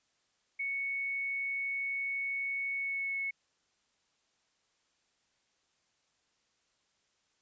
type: tone with pitch glide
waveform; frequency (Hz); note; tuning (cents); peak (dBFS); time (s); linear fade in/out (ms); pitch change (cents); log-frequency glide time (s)
sine; 2217 to 2199; C#7 to C#7; 0 to -14; -32; 0.59-3.31; 10; -14; 2.75-3.18
effects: white hiss -75 dBFS RMS until 7.41 s + resampled to 16000 Hz